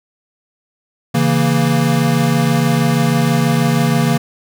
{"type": "chord", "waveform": "square", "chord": "A# diminished", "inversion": "first", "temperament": "equal", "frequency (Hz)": [138.59, 164.81, 233.1], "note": ["C#3", "E3", "A#3"], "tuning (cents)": [0, 0, 0], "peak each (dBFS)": -17, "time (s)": [1.14, 4.18], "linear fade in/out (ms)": 10, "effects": []}